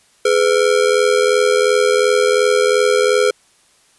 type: ring-modulated tone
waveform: square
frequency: 460.5 Hz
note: A#4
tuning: 21 cents flat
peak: -9 dBFS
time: 0.25-3.31 s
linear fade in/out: 5 ms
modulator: 41.4 Hz
effects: white hiss -54 dBFS RMS until 3.98 s + resampled to 24000 Hz